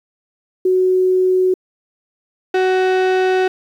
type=tone pair in turn; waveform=sine / 35% pulse; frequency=370.6 / 373.2 Hz; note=F#4 / F#4; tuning=+3 / +15 cents; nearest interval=unison; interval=12 cents; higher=second; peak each=-11 dBFS; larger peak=neither; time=0.65-1.54 / 2.54-3.48 s; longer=second; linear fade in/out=5 ms; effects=low-pass 3000 Hz 12 dB/octave + 8-bit